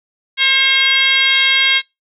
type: tone with frequency modulation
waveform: sine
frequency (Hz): 2701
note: E7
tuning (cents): +42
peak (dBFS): -10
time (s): 0.37-1.82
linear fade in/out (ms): 50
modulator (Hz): 548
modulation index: 1.9
effects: noise-tail reverb RT60 0.2 s tail -23 dB re dry